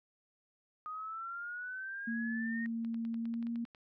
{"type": "exponential sweep", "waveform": "sine", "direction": "up", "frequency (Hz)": [1238, 1864.7], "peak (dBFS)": -39, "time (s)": [0.86, 2.66], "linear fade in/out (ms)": 0}
{"type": "tone with pitch glide", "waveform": "sine", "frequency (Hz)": [229.2, 233.6], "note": ["A#3", "A#3"], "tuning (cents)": [-29, 4], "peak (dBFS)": -34, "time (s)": [2.07, 3.65], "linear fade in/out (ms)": 10, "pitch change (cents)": 33, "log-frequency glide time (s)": [3.18, 3.5]}
{"type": "clicks", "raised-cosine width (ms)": 0.3, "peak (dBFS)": -39, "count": 11, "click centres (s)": [2.848, 2.944, 3.051, 3.143, 3.255, 3.34, 3.427, 3.469, 3.558, 3.652, 3.748]}
{"effects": []}